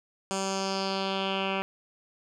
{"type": "tone with low-pass filter sweep", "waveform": "10% pulse", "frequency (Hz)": 193.2, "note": "G3", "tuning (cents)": -25, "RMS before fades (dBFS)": -30, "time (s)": [0.31, 1.62], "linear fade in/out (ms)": 0, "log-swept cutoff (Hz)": [7700, 2400], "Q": 3.2, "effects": []}